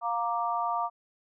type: chord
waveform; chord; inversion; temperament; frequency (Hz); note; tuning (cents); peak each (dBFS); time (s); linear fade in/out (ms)
sine; Bb major; second; equal with one note detuned; 703.3 / 932.3 / 1174.7; F5 / Bb5 / D6; +12 / 0 / 0; -31; 0.01-0.9; 50
effects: none